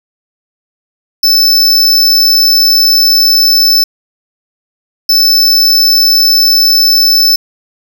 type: tone bursts at uneven times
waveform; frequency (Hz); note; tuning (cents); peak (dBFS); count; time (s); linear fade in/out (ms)
square; 5274; E8; 0; -5; 2; 1.23-3.84 / 5.09-7.36; 5
effects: none